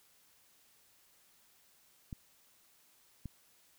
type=clicks; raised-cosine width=5 ms; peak=-29 dBFS; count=2; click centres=2.128 / 3.257 s; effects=white hiss -67 dBFS RMS until 3.78 s